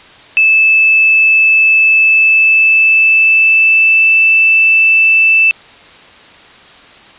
sine tone with pitch glide, 2623 to 2644 Hz, E7 to E7, -9 to +5 cents, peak -5 dBFS, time 0.37-5.51 s, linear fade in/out 0 ms, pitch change +14 cents, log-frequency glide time 1.99-4.2 s, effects white hiss -38 dBFS RMS until 7.18 s + resampled to 8000 Hz

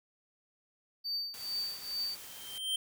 triangle tone with tremolo, 4600 Hz, D8, 37 cents flat, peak -30 dBFS, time 1.04-2.16 s, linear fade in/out 20 ms, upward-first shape triangle, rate 2.3 Hz, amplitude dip 90%
white noise, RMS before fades -48 dBFS, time 1.34-2.58 s, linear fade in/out 0 ms
square tone with exponential growth, 3136 Hz, G7, in tune, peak -29 dBFS, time 2.11-2.76 s, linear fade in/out 5 ms, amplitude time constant 140 ms
effects none

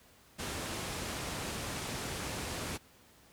pink low-pass noise, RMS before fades -38 dBFS, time 0.38-2.78 s, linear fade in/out 20 ms, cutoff 11000 Hz, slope 24 dB/octave, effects pink hiss -61 dBFS RMS until 3.32 s + high-pass 60 Hz 12 dB/octave

